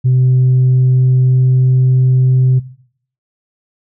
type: tone with pitch glide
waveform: sine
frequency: 128 to 128.82 Hz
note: C3 to C3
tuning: -38 to -27 cents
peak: -6 dBFS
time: 0.04-2.6 s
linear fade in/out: 20 ms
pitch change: +11 cents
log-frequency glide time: 0.21-2.31 s
effects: noise-tail reverb RT60 0.6 s tail -17 dB re dry + tanh soft clip ceiling -5 dBFS